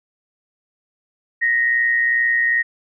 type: tone pair together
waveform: sine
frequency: 1864.7 / 1987.1 Hz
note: A#6 / B6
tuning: 0 / +10 cents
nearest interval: minor second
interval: 110 cents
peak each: -15 / -24 dBFS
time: 1.41-2.63 s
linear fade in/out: 20 ms
effects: none